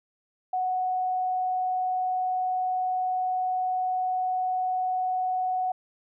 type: tone with vibrato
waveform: sine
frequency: 740 Hz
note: F#5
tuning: in tune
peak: -24 dBFS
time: 0.53-5.72 s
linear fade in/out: 5 ms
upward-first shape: sine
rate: 20 Hz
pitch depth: 19 cents each way
effects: none